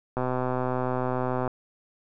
click train, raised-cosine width 1 ms, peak -14 dBFS, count 167, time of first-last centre 0.17-1.477 s, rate 127 Hz, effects none

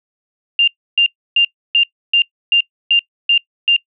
sine tone bursts, 2794 Hz, F7, in tune, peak -8 dBFS, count 9, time 0.59-3.764 s, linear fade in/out 2 ms, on 86 ms, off 300 ms, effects noise-tail reverb RT60 0.1 s tail -24 dB re dry

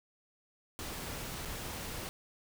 pink noise with dropouts, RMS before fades -41 dBFS, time 0.79-2.09 s, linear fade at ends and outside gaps 0 ms, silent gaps 1.451-1.456 s, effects none

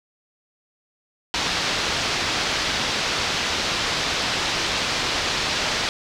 white low-pass noise, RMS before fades -24 dBFS, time 1.34-5.89 s, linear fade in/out 0 ms, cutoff 5100 Hz, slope 24 dB/octave, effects none

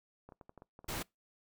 clicks, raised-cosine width 1 ms, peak -38 dBFS, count 10, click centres 0.29 / 0.322 / 0.412 / 0.494 / 0.577 / 0.621 / 0.791 / 0.844 / 0.973 / 1.015 s
pink noise, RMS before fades -39 dBFS, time 0.88-1.03 s, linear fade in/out 10 ms
effects noise-tail reverb RT60 0.2 s tail -25 dB re dry

